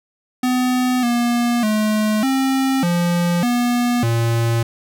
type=tone with pitch steps; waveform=square; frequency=251.8 / 238.9 / 214 / 266.5 / 173.6 / 242.3 / 115.9 Hz; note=B3 / A#3 / A3 / C4 / F3 / B3 / A#2; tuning=+34 / +43 / -48 / +32 / -10 / -33 / -10 cents; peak=-16 dBFS; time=0.43-4.63 s; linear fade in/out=5 ms; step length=600 ms; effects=none